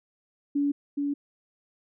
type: tone with echo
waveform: sine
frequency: 285.5 Hz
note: D4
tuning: 49 cents flat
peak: -22 dBFS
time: 0.55-0.72 s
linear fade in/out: 10 ms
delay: 420 ms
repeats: 1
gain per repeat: -3 dB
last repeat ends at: 1.14 s
effects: none